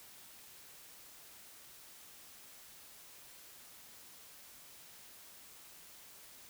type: silence
effects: white hiss -56 dBFS RMS until 6.49 s